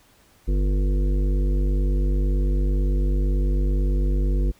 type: harmonic tone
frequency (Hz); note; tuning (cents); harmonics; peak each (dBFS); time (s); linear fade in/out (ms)
49; G1; 0; 1 / 3 / 5 / 7 / 9 / 10; -18 / -31 / -33 / -34 / -41 / -41; 0.47-4.52; 20
effects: pink hiss -57 dBFS RMS until 4.59 s